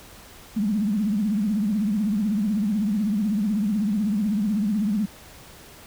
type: tone with vibrato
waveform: sine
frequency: 208.7 Hz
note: G#3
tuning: 9 cents sharp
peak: -20 dBFS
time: 0.56-5.06 s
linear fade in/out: 10 ms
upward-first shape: triangle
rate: 16 Hz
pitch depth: 170 cents each way
effects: pink hiss -46 dBFS RMS until 5.86 s